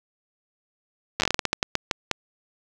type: slowing click train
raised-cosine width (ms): 0.2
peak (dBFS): -4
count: 15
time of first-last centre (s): 1.2-2.113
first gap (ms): 9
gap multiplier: 1.27
effects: none